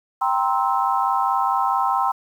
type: chord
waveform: sine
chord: C dominant seventh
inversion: second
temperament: just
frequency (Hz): 784.9 / 941.9 / 1046.5 / 1308.1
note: G5 / Bb5 / C6 / E6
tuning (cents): +2 / +18 / 0 / -14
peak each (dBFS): -22 / -24 / -22 / -25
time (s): 0.21-2.12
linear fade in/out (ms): 10
effects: 8-bit